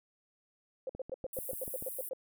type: tone bursts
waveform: sine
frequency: 523.3 Hz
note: C5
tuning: in tune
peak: -34 dBFS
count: 11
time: 0.87-2.134 s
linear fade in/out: 2 ms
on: 24 ms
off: 100 ms
type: click train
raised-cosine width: 2 ms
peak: -31 dBFS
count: 7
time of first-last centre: 0.95-1.825 s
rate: 6.86 Hz
type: high-pass noise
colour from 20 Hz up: pink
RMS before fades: -42 dBFS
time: 1.33-2.09 s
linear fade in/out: 2 ms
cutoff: 9700 Hz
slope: 48 dB/octave
effects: none